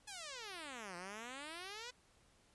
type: exponential two-way sweep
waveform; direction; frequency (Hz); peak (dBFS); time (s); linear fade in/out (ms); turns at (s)
5% pulse; down then up; 863 to 170.6 to 507; -35; 0.07-1.91; 10; 0.96
effects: pink hiss -70 dBFS RMS until 2.54 s + resampled to 24000 Hz